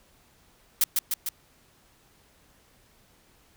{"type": "noise with echo", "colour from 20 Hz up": "blue", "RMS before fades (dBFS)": -21, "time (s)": [0.81, 0.84], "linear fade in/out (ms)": 2, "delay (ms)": 150, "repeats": 3, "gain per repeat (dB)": -3, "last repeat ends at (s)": 1.29, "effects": ["pink hiss -61 dBFS RMS until 3.56 s"]}